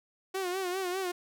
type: tone with vibrato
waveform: sawtooth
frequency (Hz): 370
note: F#4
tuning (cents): 0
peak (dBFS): -27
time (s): 0.34-1.12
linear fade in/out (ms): 10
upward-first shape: sine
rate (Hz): 5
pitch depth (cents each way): 80
effects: none